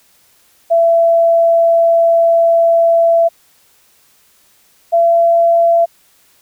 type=tone pair in turn; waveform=sine; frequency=670 / 676.2 Hz; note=E5 / E5; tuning=+28 / +44 cents; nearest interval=unison; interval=16 cents; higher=second; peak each=-7 dBFS; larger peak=neither; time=0.7-3.29 / 4.92-5.86 s; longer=first; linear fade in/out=20 ms; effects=white hiss -52 dBFS RMS until 6.41 s